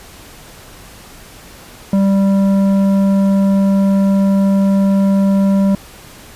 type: tone with tanh clipping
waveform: triangle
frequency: 196 Hz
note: G3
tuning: in tune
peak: -11 dBFS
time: 1.93-5.75 s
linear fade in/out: 2 ms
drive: 14 dB
effects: pink hiss -38 dBFS RMS until 6.35 s + resampled to 32000 Hz